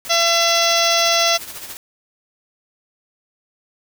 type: noise with tremolo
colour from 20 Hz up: white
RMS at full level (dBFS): -31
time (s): 0.05-1.77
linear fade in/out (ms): 0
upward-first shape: sine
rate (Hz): 14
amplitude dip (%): 55
type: harmonic tone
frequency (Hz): 675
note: E5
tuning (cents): +41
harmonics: 1 / 2 / 3 / 4 / 5 / 6 / 7 / 8 / 9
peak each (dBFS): -19 / -23 / -24 / -24 / -22 / -25 / -25 / -23 / -22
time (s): 0.09-1.38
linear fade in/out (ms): 20
effects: none

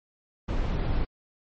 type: noise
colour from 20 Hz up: brown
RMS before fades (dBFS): -26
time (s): 0.48-1.05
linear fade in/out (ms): 10
effects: low-pass 4000 Hz 12 dB/octave + MP3 32 kbps

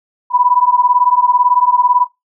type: beating tone pair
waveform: sine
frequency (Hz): 978 / 996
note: B5 / B5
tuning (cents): -17 / +14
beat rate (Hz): 18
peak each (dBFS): -12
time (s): 0.3-2.07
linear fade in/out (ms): 50
effects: noise-tail reverb RT60 0.2 s tail -24 dB re dry

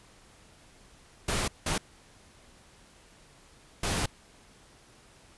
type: noise bursts at uneven times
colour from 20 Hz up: pink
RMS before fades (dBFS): -29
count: 3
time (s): 1.28-1.48 / 1.66-1.78 / 3.83-4.06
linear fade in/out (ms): 5
effects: pink hiss -57 dBFS RMS until 5.37 s + resampled to 24000 Hz

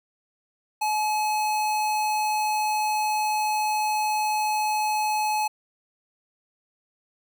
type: tone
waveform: square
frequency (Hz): 853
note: G#5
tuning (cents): +46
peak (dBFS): -23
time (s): 0.81-5.48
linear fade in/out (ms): 10
effects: none

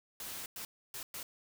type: noise bursts at uneven times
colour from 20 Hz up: white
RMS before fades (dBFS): -43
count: 4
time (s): 0.2-0.46 / 0.56-0.65 / 0.94-1.03 / 1.14-1.23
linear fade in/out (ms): 2
effects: none

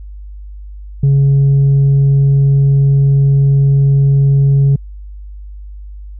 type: tone with tanh clipping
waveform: sine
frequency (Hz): 138.59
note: C#3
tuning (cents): 0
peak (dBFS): -7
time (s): 1.03-4.76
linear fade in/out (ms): 5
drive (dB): 1
effects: added 50 Hz sine -27 dBFS peak until 6.19 s

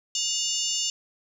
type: harmonic tone with a mistuned harmonic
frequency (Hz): 895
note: A5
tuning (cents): +29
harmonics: 3 / 4 / 5 / 6 / 7 / 8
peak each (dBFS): -30 / -36 / -35 / -32 / -32 / -30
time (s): 0.15-0.9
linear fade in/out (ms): 2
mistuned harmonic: 3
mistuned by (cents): +110
effects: 9-bit

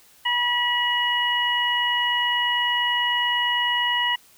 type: harmonic tone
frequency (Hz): 969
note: B5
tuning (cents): -33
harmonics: 1 / 2 / 3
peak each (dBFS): -25 / -24 / -23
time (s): 0.25-4.16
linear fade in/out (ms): 10
effects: white hiss -54 dBFS RMS until 4.37 s

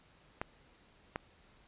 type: clicks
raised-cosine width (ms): 0.5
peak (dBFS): -20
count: 2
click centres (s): 0.415 / 1.159
effects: pink hiss -64 dBFS RMS until 1.67 s + resampled to 8000 Hz

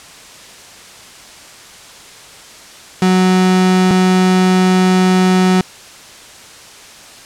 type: tone pair in turn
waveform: 35% pulse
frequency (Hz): 185 / 185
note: F#3 / F#3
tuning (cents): 0 / 0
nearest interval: unison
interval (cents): 0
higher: neither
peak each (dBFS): -7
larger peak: neither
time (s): 3.02-3.91 / 3.91-5.61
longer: second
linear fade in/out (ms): 2
effects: white hiss -37 dBFS RMS until 7.25 s + low-pass 8000 Hz 12 dB/octave

